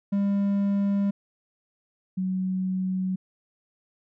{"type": "tone pair in turn", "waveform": ["triangle", "sine"], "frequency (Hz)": [200, 186.68], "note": ["G3", "F#3"], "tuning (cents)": [35, 16], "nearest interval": "minor second", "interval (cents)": 119, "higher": "first", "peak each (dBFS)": [-19, -24], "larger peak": "first", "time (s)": [[0.12, 1.11], [2.17, 3.16]], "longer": "neither", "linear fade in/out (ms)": 10, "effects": []}